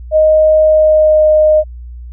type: tone with pitch glide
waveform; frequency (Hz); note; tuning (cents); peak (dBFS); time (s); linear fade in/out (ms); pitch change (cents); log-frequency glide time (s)
sine; 622.3 to 616.2; D#5 to D#5; 0 to -17; -5; 0.11-1.64; 50; -17; 0.63-1.27
effects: added 60 Hz sine -26 dBFS peak until 2.12 s